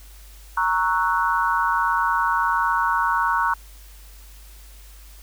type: chord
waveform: sine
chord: F# dominant seventh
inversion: first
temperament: equal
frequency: 932.3 / 1108.7 / 1318.5 / 1480 Hz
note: A#5 / C#6 / E6 / F#6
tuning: 0 / 0 / 0 / 0 cents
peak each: -22 / -23 / -27 / -24 dBFS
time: 0.57-3.54 s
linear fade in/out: 5 ms
effects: added 50 Hz sine -42 dBFS peak until 5.22 s + white hiss -50 dBFS RMS until 5.22 s